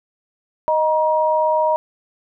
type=tone pair together; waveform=sine; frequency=621.9 / 950 Hz; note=D#5 / A#5; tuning=-1 / +33 cents; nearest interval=perfect fifth; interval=734 cents; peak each=-17 dBFS; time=0.68-1.76 s; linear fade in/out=0 ms; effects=none